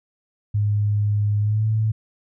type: tone with pitch glide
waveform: sine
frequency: 103.83 to 109.43 Hz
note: G#2 to A2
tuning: 0 to -9 cents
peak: -17 dBFS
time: 0.54-1.92 s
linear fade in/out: 10 ms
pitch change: +91 cents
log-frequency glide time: 1.4-1.66 s
effects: none